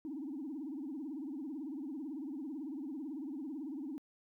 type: tone with vibrato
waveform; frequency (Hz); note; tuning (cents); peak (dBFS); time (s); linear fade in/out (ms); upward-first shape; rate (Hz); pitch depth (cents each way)
sine; 287.9; D4; -34; -38; 0.05-3.98; 0; triangle; 18; 250
effects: tanh soft clip ceiling -35 dBFS + 13-bit